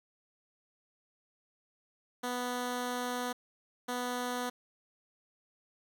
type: tone pair in turn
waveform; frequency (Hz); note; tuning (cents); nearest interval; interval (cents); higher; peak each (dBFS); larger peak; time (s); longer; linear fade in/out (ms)
10% pulse; 246.9 / 246.9; B3 / B3; 0 / 0; unison; 0; neither; -25 / -25; neither; 2.23-3.33 / 3.88-4.5; first; 10
effects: 10-bit